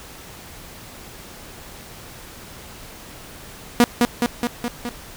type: tone with echo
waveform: sawtooth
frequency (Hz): 240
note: B3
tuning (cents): -49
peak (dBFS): -6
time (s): 3.8-3.84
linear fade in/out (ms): 0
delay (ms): 210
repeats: 5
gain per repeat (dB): -3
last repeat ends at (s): 4.89
effects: pink hiss -40 dBFS RMS until 5.16 s